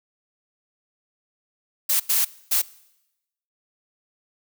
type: noise bursts at uneven times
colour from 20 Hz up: blue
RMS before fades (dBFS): -20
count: 3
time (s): 1.89-2 / 2.09-2.25 / 2.51-2.62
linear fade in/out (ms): 10
effects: noise-tail reverb RT60 0.9 s tail -21 dB re dry